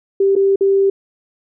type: tone with dropouts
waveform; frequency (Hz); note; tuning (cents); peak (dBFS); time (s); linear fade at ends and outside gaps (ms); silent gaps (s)
sine; 392; G4; 0; -10; 0.2-0.9; 5; 0.354-0.362 / 0.559-0.608
effects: none